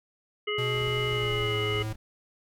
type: harmonic tone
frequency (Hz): 419.1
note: G#4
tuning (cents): +16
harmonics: 1 / 3 / 5 / 7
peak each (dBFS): -30 / -36 / -33 / -33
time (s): 0.47-1.83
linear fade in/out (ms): 10
type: tone with pitch glide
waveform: square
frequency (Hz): 123.47 to 108.74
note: B2 to A2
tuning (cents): 0 to -20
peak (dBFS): -31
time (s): 0.58-1.93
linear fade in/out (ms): 5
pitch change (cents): -220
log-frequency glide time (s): 1.07-1.66
type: noise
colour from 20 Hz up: brown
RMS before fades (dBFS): -43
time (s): 0.74-1.96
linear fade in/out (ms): 5
effects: none